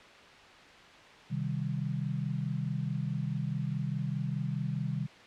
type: chord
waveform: sine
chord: C minor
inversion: none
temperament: equal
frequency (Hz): 130.81 / 155.56 / 196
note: C3 / Eb3 / G3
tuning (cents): 0 / 0 / 0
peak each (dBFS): -34 / -34 / -37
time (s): 1.3-5.07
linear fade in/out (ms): 20
effects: white hiss -52 dBFS RMS until 5.26 s + low-pass 3000 Hz 12 dB/octave